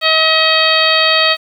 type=harmonic tone with a mistuned harmonic; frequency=637 Hz; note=D#5; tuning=41 cents sharp; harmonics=1 / 2 / 3 / 4 / 5 / 6 / 7; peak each=-17 / -17 / -17 / -17 / -17 / -17 / -17 dBFS; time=0.01-1.37 s; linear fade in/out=50 ms; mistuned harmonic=6; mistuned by=-17 cents; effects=7-bit